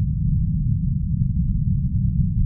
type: low-pass noise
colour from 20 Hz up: white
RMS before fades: -20 dBFS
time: 0-2.45 s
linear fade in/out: 0 ms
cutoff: 180 Hz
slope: 48 dB/octave
effects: none